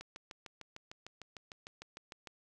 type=click train; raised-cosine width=0.2 ms; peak=-29 dBFS; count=16; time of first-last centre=0.01-2.272 s; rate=6.63 Hz; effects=none